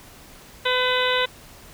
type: harmonic tone with a mistuned harmonic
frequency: 504 Hz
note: B4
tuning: 35 cents sharp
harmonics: 1 / 2 / 3 / 4 / 5 / 6 / 7 / 8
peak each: -24 / -26 / -26 / -28 / -31 / -29 / -28 / -29 dBFS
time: 0.65-1.26 s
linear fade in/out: 10 ms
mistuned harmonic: 8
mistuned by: -62 cents
effects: pink hiss -46 dBFS RMS until 1.73 s